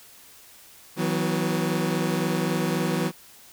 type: chord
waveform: 25% pulse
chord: E suspended second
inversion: none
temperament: equal with one note detuned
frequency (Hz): 161.24 / 185 / 246.9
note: E3 / F#3 / B3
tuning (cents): -38 / 0 / 0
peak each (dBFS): -23 / -23 / -26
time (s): 0.96-3.12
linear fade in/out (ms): 50
effects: white hiss -50 dBFS RMS until 3.52 s